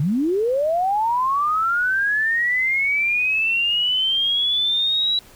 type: linear sweep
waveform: sine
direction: up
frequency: 130.81 to 3924 Hz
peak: -17 dBFS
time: 0-5.19 s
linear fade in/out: 2 ms
effects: pink hiss -48 dBFS RMS until 5.35 s